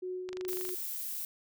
sine tone with tremolo, 367 Hz, F#4, 14 cents flat, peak -34 dBFS, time 0.02-0.75 s, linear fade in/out 10 ms, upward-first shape sine, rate 2.7 Hz, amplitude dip 40%
click train, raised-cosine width 0.2 ms, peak -26 dBFS, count 11, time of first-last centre 0.29-0.692 s, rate 24.9 Hz
violet noise, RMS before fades -38 dBFS, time 0.48-1.25 s, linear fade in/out 2 ms
effects none

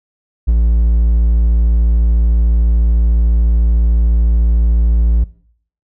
triangle tone with ADSR envelope, 56.9 Hz, A#1, 41 cents flat, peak -5 dBFS, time 0.47-5.24 s, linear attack 18 ms, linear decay 37 ms, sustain -2 dB, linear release 5 ms, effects noise-tail reverb RT60 0.6 s tail -19 dB re dry

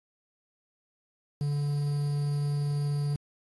triangle tone with quantisation, 144.7 Hz, D3, 25 cents flat, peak -24 dBFS, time 1.41-3.16 s, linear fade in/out 2 ms, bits 8, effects AAC 32 kbps

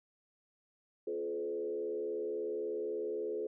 sine tone with frequency modulation, 428.2 Hz, A4, 47 cents flat, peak -34 dBFS, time 1.07-3.47 s, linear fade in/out 5 ms, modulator 76.4 Hz, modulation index 0.97, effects none

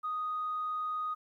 sine tone, 1244 Hz, D#6, 1 cent flat, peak -31 dBFS, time 0.03-1.15 s, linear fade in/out 20 ms, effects tanh soft clip ceiling -27 dBFS + 12-bit

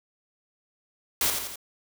white noise with echo, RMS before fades -24 dBFS, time 1.21-1.3 s, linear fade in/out 2 ms, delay 86 ms, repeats 3, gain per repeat -5 dB, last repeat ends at 1.558 s, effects none

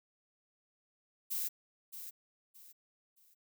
violet noise with echo, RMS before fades -36 dBFS, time 1.3-1.49 s, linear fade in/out 20 ms, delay 620 ms, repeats 3, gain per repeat -10 dB, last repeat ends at 3.35 s, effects none

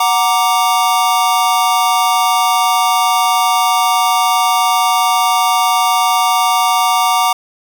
square chord, Gb augmented, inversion none, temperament equal, 740 / 932.3 / 1174.7 Hz, Gb5 / Bb5 / D6, 0 / 0 / 0 cents, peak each -16 dBFS, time 0-7.33 s, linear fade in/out 5 ms, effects none

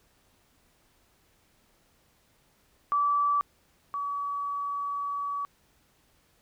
sine tone pair in turn, 1156 / 1138.8 Hz, D6 / C#6, -28 / +46 cents, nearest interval unison, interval 26 cents, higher first, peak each -22 / -29 dBFS, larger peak first, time 2.92-3.41 / 3.94-5.45 s, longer second, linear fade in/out 0 ms, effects pink hiss -66 dBFS RMS until 6.41 s

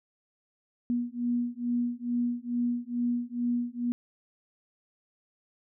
sine beating tone pair, 240 / 242.3 Hz, B3 / B3, -49 / -33 cents, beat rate 2.3 Hz, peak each -30 dBFS, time 0.9-3.92 s, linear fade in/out 0 ms, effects none

